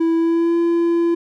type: tone with pitch glide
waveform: triangle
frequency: 329.6 to 339.1 Hz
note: E4 to E4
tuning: 0 to +49 cents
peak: -12 dBFS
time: 0-1.15 s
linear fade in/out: 10 ms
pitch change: +49 cents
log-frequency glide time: 0.16-0.57 s
effects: none